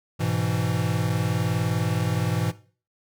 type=chord; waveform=square; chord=E major; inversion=first; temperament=equal; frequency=103.83 / 123.47 / 164.81 Hz; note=G#2 / B2 / E3; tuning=0 / 0 / 0 cents; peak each=-28 dBFS; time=0.19-2.52 s; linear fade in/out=20 ms; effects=noise-tail reverb RT60 0.4 s tail -17 dB re dry